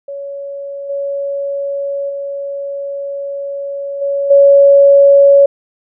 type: tone with level steps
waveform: sine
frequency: 560 Hz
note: C#5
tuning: 18 cents sharp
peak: -22 / -16 / -19 / -13 / -3 dBFS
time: 0.08-5.46 s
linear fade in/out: 5 ms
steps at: 0.89 / 2.09 / 4.01 / 4.3 s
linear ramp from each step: 10 ms
effects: none